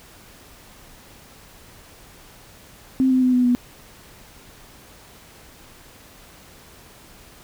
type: tone with pitch steps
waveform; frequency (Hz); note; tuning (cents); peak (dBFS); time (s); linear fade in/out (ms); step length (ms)
sine; 261.9 / 257.5 / 253.3 / 249.1 / 244.9; C4 / C4 / B3 / B3 / B3; +2 / -28 / +44 / +15 / -14; -14; 3-3.55; 0; 110
effects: pink hiss -47 dBFS RMS until 7.43 s